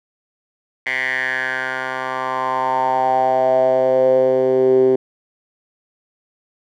10% pulse tone with band-pass filter sweep, 130 Hz, C3, 11 cents flat, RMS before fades -17 dBFS, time 0.86-4.96 s, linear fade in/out 5 ms, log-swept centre 2100 to 360 Hz, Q 5.9, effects none

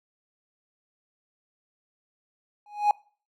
triangle tone with exponential growth, 830.6 Hz, G#5, in tune, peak -11 dBFS, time 2.66-2.91 s, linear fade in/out 2 ms, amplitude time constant 53 ms, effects noise-tail reverb RT60 0.4 s tail -25 dB re dry + tanh soft clip ceiling -11 dBFS

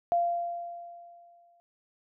sine tone with exponential decay, 691 Hz, F5, 19 cents flat, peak -21 dBFS, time 0.12-1.6 s, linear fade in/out 0 ms, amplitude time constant 320 ms, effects none

